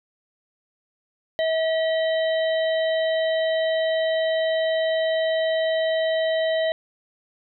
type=harmonic tone with a mistuned harmonic; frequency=644 Hz; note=E5; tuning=41 cents flat; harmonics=1 / 3 / 5 / 6; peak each=-20 / -30 / -34 / -36 dBFS; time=1.39-6.72 s; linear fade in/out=0 ms; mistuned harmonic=5; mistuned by=-74 cents; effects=none